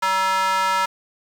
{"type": "tone with high-pass filter", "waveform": "square", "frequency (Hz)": 190, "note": "F#3", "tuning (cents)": 46, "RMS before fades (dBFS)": -20, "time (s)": [0.02, 0.86], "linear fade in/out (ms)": 10, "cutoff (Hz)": 1100, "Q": 4.8, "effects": ["low-pass 8000 Hz 12 dB/octave", "7-bit"]}